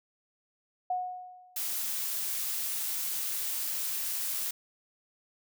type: tone with exponential decay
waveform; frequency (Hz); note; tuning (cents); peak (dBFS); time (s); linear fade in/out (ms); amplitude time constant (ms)
sine; 730; F#5; -24; -26; 0.9-1.73; 5; 180
type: noise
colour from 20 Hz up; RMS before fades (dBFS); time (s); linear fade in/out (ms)
blue; -33; 1.56-4.51; 5
effects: none